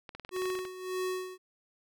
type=clicks; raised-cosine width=0.3 ms; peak=-27 dBFS; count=12; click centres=0.092 / 0.15 / 0.197 / 0.249 / 0.292 / 0.364 / 0.42 / 0.456 / 0.502 / 0.553 / 0.59 / 0.652 s
type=tone with tremolo; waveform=square; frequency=370 Hz; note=F#4; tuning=in tune; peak=-31 dBFS; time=0.31-1.38 s; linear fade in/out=50 ms; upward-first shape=sine; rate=1.7 Hz; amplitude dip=75%
effects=none